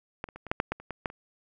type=clicks; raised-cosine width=0.5 ms; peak=-18 / -30 / -28 / -26 / -10 / -9 / -14 / -30 / -20 / -13 / -29 dBFS; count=11; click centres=0.241 / 0.288 / 0.36 / 0.467 / 0.515 / 0.601 / 0.72 / 0.8 / 0.907 / 1.058 / 1.101 s; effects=none